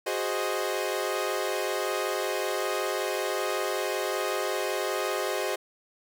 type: chord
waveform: sawtooth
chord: Ab dominant seventh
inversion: third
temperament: equal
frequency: 370 / 415.3 / 523.3 / 622.3 Hz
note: Gb4 / Ab4 / C5 / Eb5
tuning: 0 / 0 / 0 / 0 cents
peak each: -29 dBFS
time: 0.06-5.56 s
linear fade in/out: 10 ms
effects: none